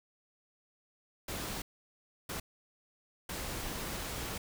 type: noise bursts at uneven times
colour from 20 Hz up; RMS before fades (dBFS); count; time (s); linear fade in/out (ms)
pink; -39; 3; 1.28-1.62 / 2.29-2.4 / 3.29-4.38; 5
effects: none